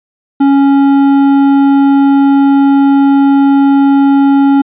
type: tone with hard clipping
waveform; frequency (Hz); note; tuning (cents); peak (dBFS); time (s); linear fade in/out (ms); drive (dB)
triangle; 277.2; C#4; 0; -6; 0.4-4.62; 10; 12
effects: resampled to 8000 Hz